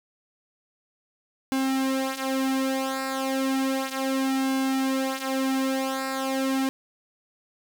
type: tone with flanger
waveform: sawtooth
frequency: 266.2 Hz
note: C4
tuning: 30 cents sharp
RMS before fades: -26 dBFS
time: 1.52-6.69 s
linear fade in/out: 0 ms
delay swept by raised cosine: 1.6 to 7.2 ms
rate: 0.33 Hz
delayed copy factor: -0.75
effects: none